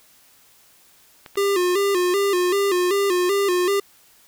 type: clicks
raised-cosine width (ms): 0.3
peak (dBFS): -22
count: 2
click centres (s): 1.262 / 1.356
type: tone with vibrato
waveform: square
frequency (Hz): 378.3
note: F#4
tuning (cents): +38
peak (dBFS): -18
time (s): 1.37-3.8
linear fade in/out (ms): 5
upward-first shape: square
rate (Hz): 2.6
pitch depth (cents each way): 94
effects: white hiss -54 dBFS RMS until 4.27 s